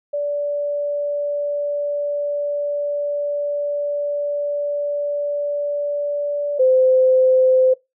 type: tone pair in turn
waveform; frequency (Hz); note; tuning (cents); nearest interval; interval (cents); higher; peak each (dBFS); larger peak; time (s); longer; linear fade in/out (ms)
sine; 580 / 516.7; D5 / C5; -22 / -22; major second; 200; first; -19 / -11; second; 0.13-6.59 / 6.59-7.74; first; 10
effects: noise-tail reverb RT60 0.2 s tail -22 dB re dry